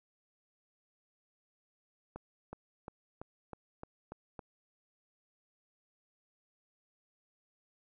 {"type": "accelerating click train", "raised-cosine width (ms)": 1, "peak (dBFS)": -29, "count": 8, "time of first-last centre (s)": [2.16, 4.392], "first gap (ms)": 370, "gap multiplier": 0.95, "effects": []}